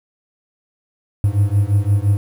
triangle beating tone pair, 98.7 / 104.5 Hz, G2 / G#2, +12 / +11 cents, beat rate 5.8 Hz, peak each -14 / -14 dBFS, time 1.24-2.17 s, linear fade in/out 0 ms, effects 7-bit

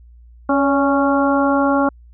harmonic tone with a mistuned harmonic, 276.6 Hz, C#4, 4 cents flat, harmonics 1 / 2 / 3 / 4 / 5, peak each -16 / -19 / -21 / -22 / -23 dBFS, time 0.49-1.89 s, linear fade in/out 5 ms, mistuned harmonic 2, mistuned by +40 cents, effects added 59 Hz sine -41 dBFS peak until 2.13 s

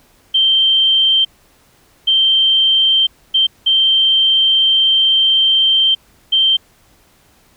sine tone bursts at uneven times, 3136 Hz, G7, in tune, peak -9 dBFS, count 5, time 0.34-1.25 / 2.07-3.07 / 3.34-3.47 / 3.66-5.95 / 6.32-6.57 s, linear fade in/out 10 ms, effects pink hiss -52 dBFS RMS until 7.56 s

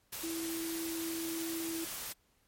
sine tone in noise, 329.6 Hz, E4, in tune, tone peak -36 dBFS, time 0.23-1.85 s, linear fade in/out 10 ms, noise white, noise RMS -41 dBFS, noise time 0.12-2.13 s, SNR +2 dB, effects pink hiss -72 dBFS RMS until 2.47 s + MP3 64 kbps

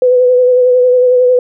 sine tone with vibrato, 500 Hz, B4, 21 cents sharp, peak -5 dBFS, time 0.02-1.39 s, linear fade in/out 2 ms, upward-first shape sine, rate 11 Hz, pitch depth 27 cents each way, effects none

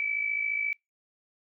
sine tone with amplitude modulation, 2301 Hz, D7, 36 cents flat, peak -24 dBFS, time 0-0.73 s, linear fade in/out 0 ms, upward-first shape sine, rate 54.4 Hz, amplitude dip 65%, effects noise-tail reverb RT60 0.2 s tail -25 dB re dry

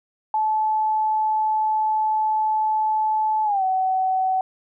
sine tone with pitch glide, 866 to 753.9 Hz, A5 to F#5, -28 to +32 cents, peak -18 dBFS, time 0.34-4.41 s, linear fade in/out 2 ms, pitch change -240 cents, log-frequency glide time 3.44-3.63 s, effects none

